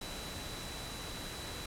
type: tone in noise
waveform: sine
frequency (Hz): 3951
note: B7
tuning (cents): 0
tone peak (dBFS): -48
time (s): 0.01-1.66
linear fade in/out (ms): 5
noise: pink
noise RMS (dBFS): -43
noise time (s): 0.01-1.66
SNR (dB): -8
effects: low-pass 12000 Hz 12 dB/octave